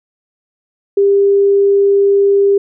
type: tone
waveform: sine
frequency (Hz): 398.8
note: G4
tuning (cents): +30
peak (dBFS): -7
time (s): 0.97-2.58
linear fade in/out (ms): 5
effects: none

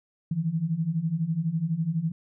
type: beating tone pair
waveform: sine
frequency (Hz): 155.56 / 167.56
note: D#3 / E3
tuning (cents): 0 / +29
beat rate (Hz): 12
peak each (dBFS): -29 / -26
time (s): 0.31-2.12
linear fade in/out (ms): 5
effects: none

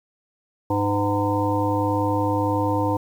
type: harmonic tone with a mistuned harmonic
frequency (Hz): 101.7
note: G#2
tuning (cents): -36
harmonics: 1 / 3 / 5 / 7 / 9 / 10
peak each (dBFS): -25 / -24 / -26 / -32 / -25 / -32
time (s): 0.7-2.97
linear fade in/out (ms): 5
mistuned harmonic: 7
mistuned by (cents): +84
effects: 8-bit

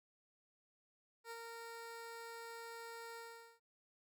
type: tone with ADSR envelope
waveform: 15% pulse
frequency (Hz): 461.8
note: A#4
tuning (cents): -16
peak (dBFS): -39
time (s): 1.24-3.6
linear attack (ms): 69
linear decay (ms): 45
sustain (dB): -3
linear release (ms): 430
effects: none

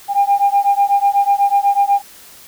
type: beating tone pair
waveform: sine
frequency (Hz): 799 / 807.1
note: G5 / G#5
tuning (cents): +33 / -50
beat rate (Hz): 8.1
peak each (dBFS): -13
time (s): 0.08-2.02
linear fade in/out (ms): 50
effects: tanh soft clip ceiling -5 dBFS + white hiss -41 dBFS RMS until 2.47 s

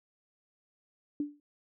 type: tone with exponential decay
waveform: sine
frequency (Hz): 292.3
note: D4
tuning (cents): -8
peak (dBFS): -26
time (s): 1.2-1.4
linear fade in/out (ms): 2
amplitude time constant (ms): 42
effects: none

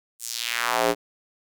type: tone with high-pass filter sweep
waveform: square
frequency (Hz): 58.9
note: A#1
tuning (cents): +19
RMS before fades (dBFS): -25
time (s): 0.19-0.95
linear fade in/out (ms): 50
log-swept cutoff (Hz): 9200 to 350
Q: 1.8
effects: none

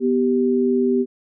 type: tone pair together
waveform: sine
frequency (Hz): 246.9 / 390.3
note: B3 / G4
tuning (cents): 0 / -8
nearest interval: minor sixth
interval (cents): 792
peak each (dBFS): -18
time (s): 0-1.06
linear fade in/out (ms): 50
effects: none

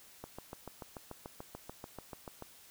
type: click train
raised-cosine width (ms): 1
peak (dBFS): -29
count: 16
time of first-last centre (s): 0.24-2.423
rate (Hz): 6.87
effects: white hiss -58 dBFS RMS until 2.7 s

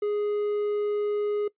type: tone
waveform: triangle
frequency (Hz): 415.3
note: G#4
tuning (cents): 0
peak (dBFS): -22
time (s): 0.02-1.48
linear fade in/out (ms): 5
effects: noise-tail reverb RT60 0.1 s tail -21 dB re dry + resampled to 8000 Hz

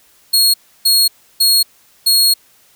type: tone bursts at uneven times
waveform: sawtooth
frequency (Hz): 4305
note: C8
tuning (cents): +49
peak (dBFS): -6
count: 4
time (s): 0.33-0.54 / 0.85-1.08 / 1.4-1.63 / 2.06-2.34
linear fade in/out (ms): 10
effects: white hiss -51 dBFS RMS until 2.75 s

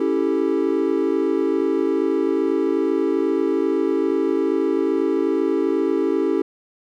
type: chord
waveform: triangle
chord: A dominant seventh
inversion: first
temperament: equal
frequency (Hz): 277.2 / 329.6 / 392 / 440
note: C#4 / E4 / G4 / A4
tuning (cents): 0 / 0 / 0 / 0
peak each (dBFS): -22 / -20 / -20 / -23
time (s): 0-6.42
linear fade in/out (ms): 5
effects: none

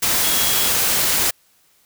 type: tone in noise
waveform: sine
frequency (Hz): 3318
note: G#7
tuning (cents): -2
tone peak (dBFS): -26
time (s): 0.23-0.7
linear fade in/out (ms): 10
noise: white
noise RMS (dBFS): -18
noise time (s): 0.02-1.31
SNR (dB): -11
effects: white hiss -58 dBFS RMS until 1.85 s

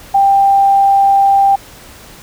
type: tone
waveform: sine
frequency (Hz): 790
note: G5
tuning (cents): +13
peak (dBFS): -6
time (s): 0.14-1.56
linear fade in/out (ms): 10
effects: pink hiss -37 dBFS RMS until 2.22 s

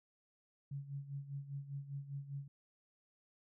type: tone with tremolo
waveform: sine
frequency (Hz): 140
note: C#3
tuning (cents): +18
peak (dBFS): -39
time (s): 0.71-2.48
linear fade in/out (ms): 5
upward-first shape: sine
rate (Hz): 5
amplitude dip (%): 75
effects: none

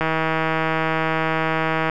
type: click train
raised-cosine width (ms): 0.5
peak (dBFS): -6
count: 303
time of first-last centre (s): 0.01-1.897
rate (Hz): 160
effects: none

